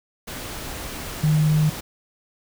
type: tone in noise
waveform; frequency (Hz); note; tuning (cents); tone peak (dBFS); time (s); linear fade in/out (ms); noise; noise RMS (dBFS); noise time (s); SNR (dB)
sine; 153.7; D#3; -21; -15; 1.23-1.7; 10; pink; -33; 0.27-1.81; +15
effects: none